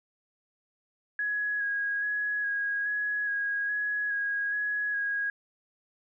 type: tone with vibrato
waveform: sine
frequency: 1661.2 Hz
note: G#6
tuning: in tune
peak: -27 dBFS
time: 1.19-5.3 s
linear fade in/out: 2 ms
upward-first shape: square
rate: 1.2 Hz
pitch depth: 16 cents each way
effects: none